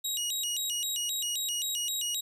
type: tone with vibrato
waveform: 20% pulse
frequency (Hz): 3322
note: G#7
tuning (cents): 0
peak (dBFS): -24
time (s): 0.04-2.21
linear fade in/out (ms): 10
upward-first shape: square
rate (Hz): 3.8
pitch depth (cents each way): 240
effects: none